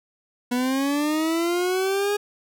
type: linear sweep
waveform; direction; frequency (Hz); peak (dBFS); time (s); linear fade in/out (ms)
40% pulse; up; 242.6 to 415.3; -20; 0.51-2.17; 10
effects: none